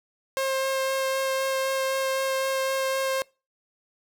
sawtooth tone with vibrato, 533 Hz, C5, 32 cents sharp, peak -20 dBFS, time 0.37-3.22 s, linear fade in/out 0 ms, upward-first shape sine, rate 3.9 Hz, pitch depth 9 cents each way, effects noise-tail reverb RT60 0.3 s tail -25 dB re dry

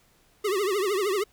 square tone with vibrato, 395.7 Hz, G4, 16 cents sharp, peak -24 dBFS, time 0.44-1.24 s, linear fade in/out 10 ms, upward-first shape triangle, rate 13 Hz, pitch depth 170 cents each way, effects pink hiss -62 dBFS RMS until 1.32 s

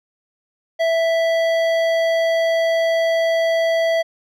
sine tone with hard clipping, 659.3 Hz, E5, in tune, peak -17 dBFS, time 0.79-4.03 s, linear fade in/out 20 ms, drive 12 dB, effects none

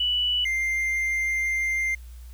sine / triangle tone pair in turn, 2960 / 2098 Hz, F#7 / C7, 0 / +4 cents, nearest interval tritone, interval 596 cents, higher first, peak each -21 dBFS, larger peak neither, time 0-0.45 / 0.45-1.95 s, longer second, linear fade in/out 5 ms, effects added 60 Hz sine -39 dBFS peak until 2.33 s + white hiss -57 dBFS RMS until 2.33 s

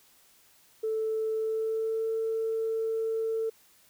sine tone with pitch glide, 440 to 447.2 Hz, A4 to A4, 0 to +28 cents, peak -26 dBFS, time 0.83-3.5 s, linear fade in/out 10 ms, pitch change +28 cents, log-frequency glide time 1.35-2.09 s, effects tanh soft clip ceiling -22 dBFS + white hiss -61 dBFS RMS until 3.89 s

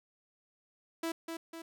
sawtooth tone with echo, 329.6 Hz, E4, in tune, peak -29 dBFS, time 1.03-1.12 s, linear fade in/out 5 ms, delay 250 ms, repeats 2, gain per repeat -5 dB, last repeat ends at 1.62 s, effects none

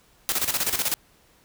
white noise with tremolo, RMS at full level -23 dBFS, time 0.29-0.94 s, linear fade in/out 0 ms, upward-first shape square, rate 16 Hz, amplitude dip 70%, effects pink hiss -59 dBFS RMS until 1.44 s

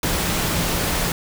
sine tone in noise, 172.2 Hz, F3, 24 cents flat, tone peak -30 dBFS, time 0.03-1.12 s, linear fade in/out 2 ms, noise pink, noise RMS -22 dBFS, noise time 0.03-1.12 s, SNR -11 dB, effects none

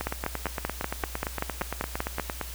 two click trains, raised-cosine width 0.5 ms, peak -14 / -12 dBFS, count 22 / 12, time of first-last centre 0.01-2.413 / 0.07-2.198 s, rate 8.74 / 5.17 Hz, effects added 60 Hz sine -38 dBFS peak until 2.54 s + white hiss -42 dBFS RMS until 2.54 s

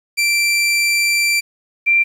sawtooth / sine tone pair in turn, 2349 / 2362 Hz, D7 / D7, 0 / +9 cents, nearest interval unison, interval 9 cents, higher second, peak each -10 dBFS, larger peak neither, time 0.17-1.41 / 1.86-2.04 s, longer first, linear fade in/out 20 ms, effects low-pass 12000 Hz 12 dB/octave + 8-bit

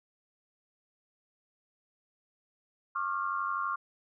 sine tone cluster, 1090 / 1182 / 1389 Hz, C#6 / D6 / F6, -29 / +11 / -10 cents, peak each -33 / -35 / -35 dBFS, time 2.95-3.76 s, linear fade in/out 10 ms, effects none

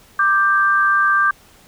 sine tone pair together, 1179.6 / 1576 Hz, D6 / G6, +7 / +9 cents, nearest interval perfect fourth, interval 502 cents, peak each -15 dBFS, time 0.19-1.31 s, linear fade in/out 5 ms, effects pink hiss -49 dBFS RMS until 1.67 s

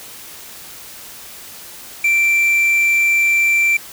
triangle tone with quantisation, 2348 Hz, D7, 1 cent flat, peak -10 dBFS, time 2.04-3.77 s, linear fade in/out 5 ms, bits 6, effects white hiss -36 dBFS RMS until 3.92 s

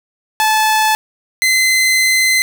sawtooth tone pair in turn, 868 / 2054 Hz, A5 / C7, -24 / -33 cents, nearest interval octave + minor third, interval 1491 cents, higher second, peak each -7 dBFS, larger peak neither, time 0.4-0.95 / 1.42-2.42 s, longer second, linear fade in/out 0 ms, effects none

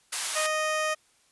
white high-pass noise, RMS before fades -29 dBFS, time 0.12-0.47 s, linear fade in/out 10 ms, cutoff 820 Hz, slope 12 dB/octave
15% pulse tone, 620 Hz, D#5, 6 cents flat, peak -19 dBFS, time 0.35-0.95 s, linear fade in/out 20 ms
effects white hiss -64 dBFS RMS until 1.31 s + resampled to 24000 Hz

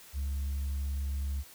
sine tone, 69.4 Hz, C#2, 3 cents sharp, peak -28 dBFS, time 0.13-1.44 s, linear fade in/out 50 ms, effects tanh soft clip ceiling -29 dBFS + white hiss -53 dBFS RMS until 1.54 s

